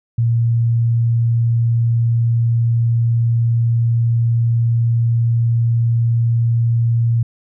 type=tone; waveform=sine; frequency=116.54 Hz; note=A#2; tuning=in tune; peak=-12 dBFS; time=0.18-7.23 s; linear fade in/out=5 ms; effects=none